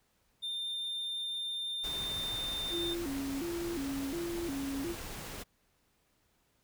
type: tone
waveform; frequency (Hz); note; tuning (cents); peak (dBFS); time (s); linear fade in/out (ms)
triangle; 3606; A7; +42; -33; 0.42-2.95; 20
type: noise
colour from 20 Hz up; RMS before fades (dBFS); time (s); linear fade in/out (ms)
pink; -43; 1.83-5.44; 20
type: tone with vibrato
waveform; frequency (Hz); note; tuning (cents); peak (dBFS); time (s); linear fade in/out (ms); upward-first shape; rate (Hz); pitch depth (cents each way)
sine; 306.5; D#4; -26; -34; 2.7-4.96; 50; square; 1.4; 190
effects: pink hiss -73 dBFS RMS until 6.63 s